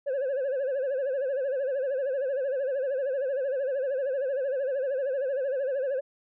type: tone with vibrato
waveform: sine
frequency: 537 Hz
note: C5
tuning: 45 cents sharp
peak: -23 dBFS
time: 0.06-6.01 s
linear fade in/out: 20 ms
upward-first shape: sine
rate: 13 Hz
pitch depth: 110 cents each way
effects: tanh soft clip ceiling -25 dBFS